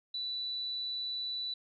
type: tone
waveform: sine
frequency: 3965 Hz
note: B7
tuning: 6 cents sharp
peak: -34 dBFS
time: 0.14-1.54 s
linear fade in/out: 5 ms
effects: none